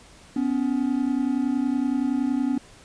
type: tone pair together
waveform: triangle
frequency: 250.7 / 281.4 Hz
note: B3 / C#4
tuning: +26 / +26 cents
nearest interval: major second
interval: 200 cents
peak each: -22 dBFS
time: 0.36-2.58 s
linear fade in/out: 5 ms
effects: pink hiss -50 dBFS RMS until 2.84 s + resampled to 22050 Hz